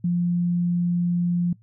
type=tone; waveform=sine; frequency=174.61 Hz; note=F3; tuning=in tune; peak=-19 dBFS; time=0.04-1.53 s; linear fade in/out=5 ms; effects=noise-tail reverb RT60 0.1 s tail -21 dB re dry + added 111 Hz sine -52 dBFS peak until 1.62 s